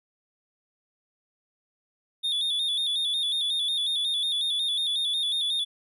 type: tone with vibrato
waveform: triangle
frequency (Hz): 3551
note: A7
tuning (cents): +15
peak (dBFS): -23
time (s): 2.23-5.65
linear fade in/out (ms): 20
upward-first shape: square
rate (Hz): 5.5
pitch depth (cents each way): 56
effects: none